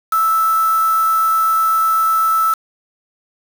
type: tone with quantisation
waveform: sine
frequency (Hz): 1316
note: E6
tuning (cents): -3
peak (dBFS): -12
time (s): 0.12-2.54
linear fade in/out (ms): 5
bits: 4
effects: none